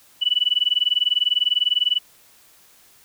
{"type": "tone with tremolo", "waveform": "sine", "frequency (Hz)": 2960, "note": "F#7", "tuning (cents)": 0, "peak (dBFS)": -13, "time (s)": [0.21, 1.99], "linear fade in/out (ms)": 20, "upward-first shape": "sine", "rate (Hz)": 20, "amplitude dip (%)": 100, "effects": ["white hiss -53 dBFS RMS until 3.04 s"]}